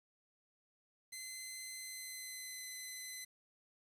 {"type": "tone with pitch glide", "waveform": "10% pulse", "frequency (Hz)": [2055, 2028], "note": ["C7", "B6"], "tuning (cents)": [-32, 45], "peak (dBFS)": -36, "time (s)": [1.12, 3.25], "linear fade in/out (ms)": 10, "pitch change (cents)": -23, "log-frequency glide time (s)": [1.73, 2.67], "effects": ["resampled to 32000 Hz", "11-bit"]}